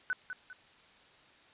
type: tone with echo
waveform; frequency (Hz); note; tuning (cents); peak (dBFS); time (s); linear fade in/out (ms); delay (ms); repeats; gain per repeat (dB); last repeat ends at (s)
sine; 1500; F#6; +23; -29; 0.1-0.13; 0; 200; 2; -8; 0.53
effects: white hiss -60 dBFS RMS until 1.53 s + resampled to 8000 Hz